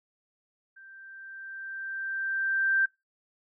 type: tone with level ramp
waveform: sine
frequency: 1570 Hz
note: G6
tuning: 2 cents sharp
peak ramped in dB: -48 to -20 dBFS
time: 0.76-2.86 s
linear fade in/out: 10 ms
effects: noise-tail reverb RT60 0.2 s tail -21 dB re dry